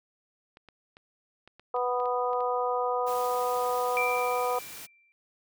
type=clicks; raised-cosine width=0.3 ms; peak=-34 dBFS; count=10; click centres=0.571 / 0.687 / 0.969 / 1.476 / 1.596 / 1.764 / 2.001 / 2.057 / 2.332 / 2.406 s
type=harmonic tone; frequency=247.2 Hz; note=B3; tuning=2 cents sharp; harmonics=2 / 3 / 4 / 5; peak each=-29 / -31 / -32 / -33 dBFS; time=1.74-4.59 s; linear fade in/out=5 ms
type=noise; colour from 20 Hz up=white; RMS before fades=-43 dBFS; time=3.06-4.87 s; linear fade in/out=20 ms
type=tone with exponential decay; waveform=sine; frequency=2353 Hz; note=D7; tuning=3 cents sharp; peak=-25 dBFS; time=3.97-5.12 s; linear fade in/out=0 ms; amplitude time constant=250 ms
effects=none